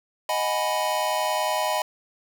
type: chord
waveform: square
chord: G# minor seventh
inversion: second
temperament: equal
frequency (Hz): 622.3 / 740 / 830.6 / 987.8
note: D#5 / F#5 / G#5 / B5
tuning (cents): 0 / 0 / 0 / 0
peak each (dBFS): -28 / -31 / -30 / -28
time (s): 0.29-1.82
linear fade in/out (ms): 2
effects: none